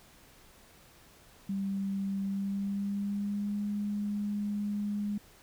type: tone with pitch glide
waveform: sine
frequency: 196 to 205.9 Hz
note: G3 to G#3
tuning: 0 to -15 cents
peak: -30 dBFS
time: 1.49-5.18 s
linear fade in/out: 5 ms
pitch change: +85 cents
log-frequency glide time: 2.24-3.65 s
effects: pink hiss -58 dBFS RMS until 5.42 s